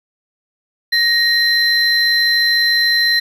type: tone pair together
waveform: triangle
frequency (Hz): 1872 / 4073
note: A#6 / C8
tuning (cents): +7 / -47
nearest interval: octave + minor second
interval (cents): 1346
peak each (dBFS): -13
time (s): 0.92-3.2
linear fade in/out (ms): 10
effects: none